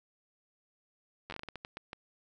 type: slowing click train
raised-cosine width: 0.3 ms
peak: -25 dBFS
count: 12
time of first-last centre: 1.3-1.931 s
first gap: 10 ms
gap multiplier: 1.32
effects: none